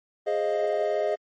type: chord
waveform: triangle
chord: F minor seventh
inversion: first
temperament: equal with one note detuned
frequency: 415.3 / 529 / 622.3 / 698.5 Hz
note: Ab4 / C5 / Eb5 / F5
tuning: 0 / +19 / 0 / 0 cents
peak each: -26 / -30 / -24 / -30 dBFS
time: 0.26-1.16 s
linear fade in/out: 20 ms
effects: MP3 32 kbps